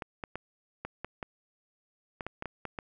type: clicks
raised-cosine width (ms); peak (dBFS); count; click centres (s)
0.5; -21; 12; 0.022 / 0.238 / 0.356 / 0.85 / 1.046 / 1.228 / 2.208 / 2.266 / 2.424 / 2.457 / 2.653 / 2.788
effects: none